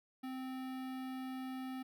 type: tone with notch filter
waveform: square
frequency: 260 Hz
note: C4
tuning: 11 cents flat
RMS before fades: -43 dBFS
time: 0.23-1.83 s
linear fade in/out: 10 ms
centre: 6900 Hz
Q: 0.69
effects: none